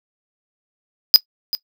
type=tone with echo; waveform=square; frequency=4978 Hz; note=D#8; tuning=in tune; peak=-4 dBFS; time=1.14-1.16 s; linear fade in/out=0 ms; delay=390 ms; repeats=1; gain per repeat=-15 dB; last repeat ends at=1.55 s; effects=noise-tail reverb RT60 0.1 s tail -18 dB re dry